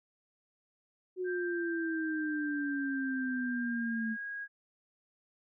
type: exponential sweep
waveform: sine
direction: down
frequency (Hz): 370 to 220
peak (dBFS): -32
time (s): 1.16-4.17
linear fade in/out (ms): 50
type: tone with pitch glide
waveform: sine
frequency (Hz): 1577 to 1642.1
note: G6 to G#6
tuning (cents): +10 to -20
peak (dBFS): -37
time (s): 1.24-4.48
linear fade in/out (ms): 50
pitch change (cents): +70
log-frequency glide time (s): 3.33-4.23
effects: none